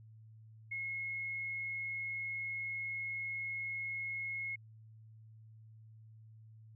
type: tone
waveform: sine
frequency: 2168 Hz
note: C#7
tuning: 39 cents flat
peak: -37 dBFS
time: 0.71-4.56 s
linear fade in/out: 10 ms
effects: added 110 Hz sine -54 dBFS peak until 6.75 s